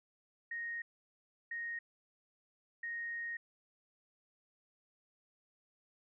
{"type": "tone bursts at uneven times", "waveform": "sine", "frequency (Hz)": 1864.7, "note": "A#6", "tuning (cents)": 0, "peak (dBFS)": -38, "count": 3, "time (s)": [[0.51, 0.82], [1.51, 1.79], [2.83, 3.37]], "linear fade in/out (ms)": 5, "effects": []}